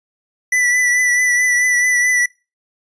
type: tone with vibrato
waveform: square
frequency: 1975.5 Hz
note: B6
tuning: in tune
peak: -13 dBFS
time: 0.52-2.26 s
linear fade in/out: 5 ms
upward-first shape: triangle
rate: 4.6 Hz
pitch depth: 31 cents each way
effects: noise-tail reverb RT60 0.3 s tail -25 dB re dry + resampled to 22050 Hz